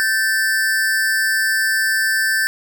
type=tone pair together; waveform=square; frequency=1552.7 / 1760 Hz; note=G6 / A6; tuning=-17 / 0 cents; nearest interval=major second; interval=217 cents; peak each=-19 dBFS; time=0-2.47 s; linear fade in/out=0 ms; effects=none